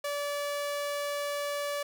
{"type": "tone", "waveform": "sawtooth", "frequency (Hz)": 577, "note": "D5", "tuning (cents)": -31, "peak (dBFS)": -27, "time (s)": [0.04, 1.83], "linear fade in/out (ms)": 5, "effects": []}